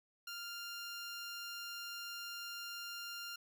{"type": "tone", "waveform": "15% pulse", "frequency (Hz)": 1396.9, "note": "F6", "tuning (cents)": 0, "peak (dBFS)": -37, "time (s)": [0.27, 3.36], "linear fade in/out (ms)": 5, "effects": []}